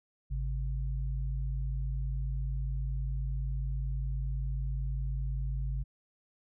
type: tone pair together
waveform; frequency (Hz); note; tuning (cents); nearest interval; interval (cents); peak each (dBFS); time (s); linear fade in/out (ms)
sine; 52.62 / 132.6; G#1 / C3; +23 / +23; octave + major third; 1600; -31 / -37; 0.3-5.84; 20
effects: none